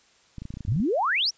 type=clicks; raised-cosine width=5 ms; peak=-24 dBFS; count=12; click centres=0.383 / 0.42 / 0.454 / 0.505 / 0.54 / 0.571 / 0.607 / 0.651 / 0.682 / 0.722 / 0.761 / 0.802 s
type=exponential sweep; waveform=sine; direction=up; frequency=85.6 to 5990 Hz; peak=-21 dBFS; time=0.67-1.31 s; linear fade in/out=20 ms
effects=white hiss -60 dBFS RMS until 1.37 s + resampled to 16000 Hz